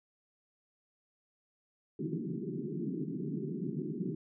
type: band-pass noise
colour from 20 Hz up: pink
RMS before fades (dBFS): -37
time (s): 1.99-4.15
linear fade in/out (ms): 5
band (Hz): 140 to 400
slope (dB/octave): 96
effects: none